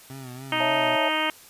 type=tone with vibrato; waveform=25% pulse; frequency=129.8 Hz; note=C3; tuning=13 cents flat; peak=-33 dBFS; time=0.1-0.96 s; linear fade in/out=2 ms; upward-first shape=sine; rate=3.5 Hz; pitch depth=79 cents each way
type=harmonic tone; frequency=311.1 Hz; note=D#4; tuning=in tune; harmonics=1 / 2 / 3 / 4 / 5 / 6 / 7 / 8 / 9 / 10; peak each=-32 / -31 / -29 / -31 / -33 / -33 / -30 / -34 / -32 / -31 dBFS; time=0.52-1.3 s; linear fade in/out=2 ms
type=chord; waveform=sine; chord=A major; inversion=first; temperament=just; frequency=550 / 660 / 880 Hz; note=C#5 / E5 / A5; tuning=-14 / +2 / 0 cents; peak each=-28 dBFS; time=0.6-1.09 s; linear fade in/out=5 ms
effects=white hiss -49 dBFS RMS until 1.49 s + resampled to 32000 Hz